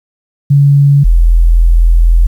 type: tone pair in turn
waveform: sine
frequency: 141.6 / 41.95 Hz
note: C#3 / E1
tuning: +37 / +31 cents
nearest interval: octave + major sixth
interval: 2106 cents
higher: first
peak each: -3 dBFS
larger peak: neither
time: 0.5-1.04 / 1.04-2.27 s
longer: second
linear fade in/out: 10 ms
effects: 7-bit